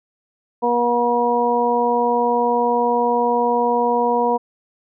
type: harmonic tone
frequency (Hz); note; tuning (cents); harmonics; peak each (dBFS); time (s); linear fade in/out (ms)
240; B3; -49; 1 / 2 / 3 / 4; -24 / -19 / -22 / -19; 0.62-4.38; 20
effects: none